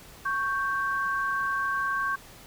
sine tone pair together, 1108 / 1567 Hz, C#6 / G6, -1 / -1 cents, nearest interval tritone, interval 600 cents, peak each -28 dBFS, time 0.25-2.16 s, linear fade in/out 10 ms, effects pink hiss -49 dBFS RMS until 2.46 s

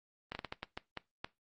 slowing click train, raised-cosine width 0.3 ms, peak -22 dBFS, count 9, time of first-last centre 0.32-1.245 s, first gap 30 ms, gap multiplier 1.37, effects noise-tail reverb RT60 0.2 s tail -19 dB re dry + Opus 24 kbps

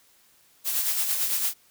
blue noise with tremolo, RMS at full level -24 dBFS, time 0.64-1.54 s, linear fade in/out 50 ms, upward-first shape sine, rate 8.9 Hz, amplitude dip 45%, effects white hiss -60 dBFS RMS until 1.7 s

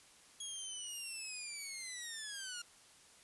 10% pulse linear sweep, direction down, 3322 to 1396.9 Hz, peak -34 dBFS, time 0.4-2.62 s, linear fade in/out 5 ms, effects white hiss -62 dBFS RMS until 3.23 s + resampled to 24000 Hz

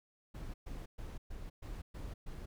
brown noise bursts, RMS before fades -44 dBFS, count 7, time 0.34-2.46 s, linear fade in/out 10 ms, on 200 ms, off 120 ms, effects none

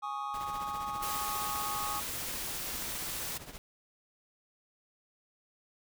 triangle chord, Ab suspended fourth, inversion none, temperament equal, 830.6 / 1108.7 / 1244.5 Hz, Ab5 / Db6 / Eb6, 0 / 0 / 0 cents, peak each -37 dBFS, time 0.02-2.01 s, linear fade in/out 20 ms
pink noise with tremolo, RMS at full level -44 dBFS, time 0.34-3.58 s, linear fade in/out 0 ms, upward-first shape triangle, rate 15 Hz, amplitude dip 70%
white noise, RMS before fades -38 dBFS, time 1.02-3.38 s, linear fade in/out 10 ms
effects none

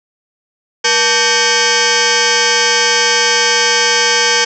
sine tone with frequency modulation, 1837 Hz, A#6, 26 cents flat, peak -9 dBFS, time 0.84-4.45 s, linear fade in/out 10 ms, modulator 680 Hz, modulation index 6.5, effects none

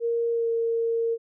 sine tone with pitch glide, 466.2 to 459.8 Hz, A#4 to A#4, 0 to -24 cents, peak -22 dBFS, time 0-1.18 s, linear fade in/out 50 ms, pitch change -24 cents, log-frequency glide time 0.31-0.49 s, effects none

